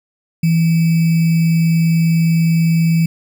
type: tone with sample-and-hold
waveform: sine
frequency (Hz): 164.81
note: E3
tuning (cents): 0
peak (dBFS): -10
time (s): 0.43-3.06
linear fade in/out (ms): 5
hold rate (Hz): 2450
effects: none